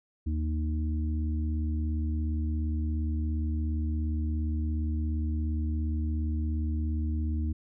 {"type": "harmonic tone", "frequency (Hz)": 77.2, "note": "D#2", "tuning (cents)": -13, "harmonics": [1, 3, 4], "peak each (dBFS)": [-27, -37, -39], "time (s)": [0.26, 7.53], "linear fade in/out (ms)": 10, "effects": []}